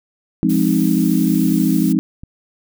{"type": "chord", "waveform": "sine", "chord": "F minor seventh", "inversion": "none", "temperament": "equal", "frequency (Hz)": [174.61, 207.7, 261.6, 311.1], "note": ["F3", "Ab3", "C4", "Eb4"], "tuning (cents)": [0, 0, 0, 0], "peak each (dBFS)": -18, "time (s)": [0.43, 1.99], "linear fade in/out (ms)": 0}
{"type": "noise", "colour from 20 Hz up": "blue", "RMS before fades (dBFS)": -31, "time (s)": [0.49, 1.93], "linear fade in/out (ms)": 10}
{"type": "click", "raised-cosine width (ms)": 5, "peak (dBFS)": -22, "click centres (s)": 2.235}
{"effects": []}